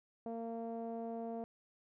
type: tone with low-pass filter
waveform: sawtooth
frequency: 229.3 Hz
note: A#3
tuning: 28 cents flat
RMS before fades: -42 dBFS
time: 0.26-1.44 s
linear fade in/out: 0 ms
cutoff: 630 Hz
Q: 3.7
effects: none